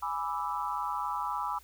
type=chord; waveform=sine; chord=E dominant seventh; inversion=first; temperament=equal; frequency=830.6 / 987.8 / 1174.7 / 1318.5 Hz; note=G#5 / B5 / D6 / E6; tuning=0 / 0 / 0 / 0 cents; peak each=-37 / -34 / -36 / -38 dBFS; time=0.02-1.59 s; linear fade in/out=10 ms; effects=added 60 Hz sine -58 dBFS peak until 1.63 s + white hiss -59 dBFS RMS until 1.63 s